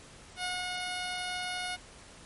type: tone with ADSR envelope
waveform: 10% pulse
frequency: 725 Hz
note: F#5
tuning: 35 cents flat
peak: -23 dBFS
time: 0.36-1.77 s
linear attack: 76 ms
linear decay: 190 ms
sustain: -2 dB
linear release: 28 ms
effects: pink hiss -52 dBFS RMS until 2.25 s + MP3 48 kbps